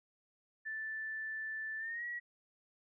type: tone with pitch glide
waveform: sine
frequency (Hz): 1760 to 1919.3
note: A6 to B6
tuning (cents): 0 to -50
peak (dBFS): -38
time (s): 0.65-2.2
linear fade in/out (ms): 20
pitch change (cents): +150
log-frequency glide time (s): 1.78-2.05
effects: none